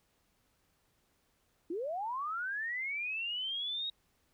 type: linear sweep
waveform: sine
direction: up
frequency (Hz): 310.4 to 3799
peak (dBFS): -34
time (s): 1.7-3.9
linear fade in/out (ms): 5
effects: pink hiss -74 dBFS RMS until 4.33 s